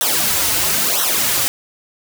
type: noise with flanger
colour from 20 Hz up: white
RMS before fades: -17 dBFS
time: 0.01-1.48 s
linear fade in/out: 0 ms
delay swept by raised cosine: 0.42 to 5.12 ms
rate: 1 Hz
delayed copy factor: -0.9
effects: none